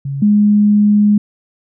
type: tone pair in turn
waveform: sine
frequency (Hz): 138.59 / 207.7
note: C#3 / G#3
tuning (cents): 0 / 0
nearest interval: perfect fifth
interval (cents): 700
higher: second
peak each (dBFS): -18 / -7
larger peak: second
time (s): 0.05-0.22 / 0.22-1.18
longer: second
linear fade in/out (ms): 5
effects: none